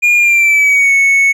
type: tone with pitch glide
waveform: triangle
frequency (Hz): 2424 to 2210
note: D#7 to C#7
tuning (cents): -46 to -6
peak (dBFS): -5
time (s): 0.02-1.33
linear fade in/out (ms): 20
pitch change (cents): -160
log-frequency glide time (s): 0.16-0.93
effects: none